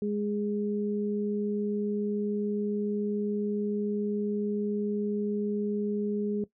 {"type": "tone pair together", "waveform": "sine", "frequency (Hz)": [207.1, 414.1], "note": ["G#3", "G#4"], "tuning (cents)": [-5, -5], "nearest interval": "octave", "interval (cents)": 1200, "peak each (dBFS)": [-29, -31], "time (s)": [0.02, 6.44], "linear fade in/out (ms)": 2, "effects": ["noise-tail reverb RT60 0.1 s tail -17 dB re dry"]}